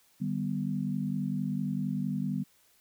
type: chord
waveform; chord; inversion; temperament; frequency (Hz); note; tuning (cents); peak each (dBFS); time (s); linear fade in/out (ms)
sine; Eb augmented; none; equal with one note detuned; 151.57 / 196 / 246.9; Eb3 / G3 / B3; -45 / 0 / 0; -34 / -32 / -34; 0.2-2.44; 20
effects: white hiss -65 dBFS RMS until 2.8 s